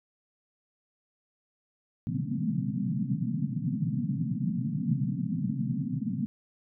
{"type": "band-pass noise", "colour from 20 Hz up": "pink", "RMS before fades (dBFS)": -30, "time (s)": [2.07, 6.26], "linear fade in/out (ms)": 0, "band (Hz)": [120, 260], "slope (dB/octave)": 96, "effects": []}